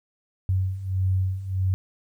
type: beating tone pair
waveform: sine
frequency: 93 / 94.6 Hz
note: F#2 / F#2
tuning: +9 / +39 cents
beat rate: 1.6 Hz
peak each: -27 / -23 dBFS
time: 0.49-1.74 s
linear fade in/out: 0 ms
effects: 10-bit